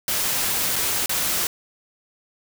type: noise with dropouts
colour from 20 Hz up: white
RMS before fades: -23 dBFS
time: 0.08-1.47 s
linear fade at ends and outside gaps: 1 ms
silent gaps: 0.758-0.762 / 1.06-1.094 s
effects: none